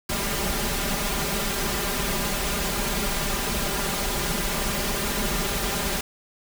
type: noise with comb filter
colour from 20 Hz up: pink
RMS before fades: -26 dBFS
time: 0.09-6.01 s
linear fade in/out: 5 ms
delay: 5 ms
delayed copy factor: +0.85
effects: none